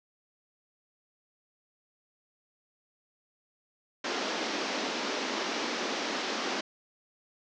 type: band-pass noise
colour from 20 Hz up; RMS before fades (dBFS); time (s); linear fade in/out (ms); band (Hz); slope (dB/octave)
pink; -33; 4.04-6.61; 5; 220 to 6100; 48
effects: none